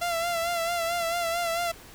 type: tone with vibrato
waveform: sawtooth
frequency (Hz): 680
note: F5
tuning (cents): -46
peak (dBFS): -22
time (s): 0.01-1.72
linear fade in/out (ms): 10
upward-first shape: sine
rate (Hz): 4.5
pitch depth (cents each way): 48
effects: pink hiss -48 dBFS RMS until 1.94 s

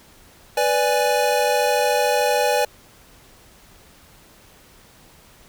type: chord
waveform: square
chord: G# diminished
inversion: first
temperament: equal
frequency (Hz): 493.9 / 587.3 / 830.6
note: B4 / D5 / G#5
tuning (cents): 0 / 0 / 0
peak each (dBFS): -22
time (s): 0.57-2.65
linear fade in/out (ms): 5
effects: pink hiss -50 dBFS RMS until 5.48 s

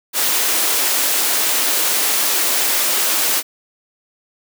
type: high-pass noise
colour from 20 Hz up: white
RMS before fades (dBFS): -17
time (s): 0.13-3.43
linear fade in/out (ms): 50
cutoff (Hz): 270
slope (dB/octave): 24
effects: none

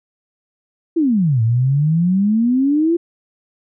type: exponential two-way sweep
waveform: sine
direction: down then up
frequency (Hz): 348 to 110 to 348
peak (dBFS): -12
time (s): 0.96-2.97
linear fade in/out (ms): 10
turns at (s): 1.42
effects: none

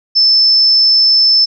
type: tone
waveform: sine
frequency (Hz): 5274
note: E8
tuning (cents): 0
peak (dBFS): -6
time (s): 0.15-1.46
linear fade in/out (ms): 20
effects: none

